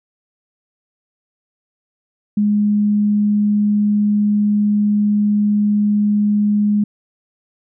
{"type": "tone", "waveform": "sine", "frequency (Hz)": 207.7, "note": "G#3", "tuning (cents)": 0, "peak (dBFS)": -12, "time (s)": [2.37, 6.84], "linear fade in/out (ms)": 5, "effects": []}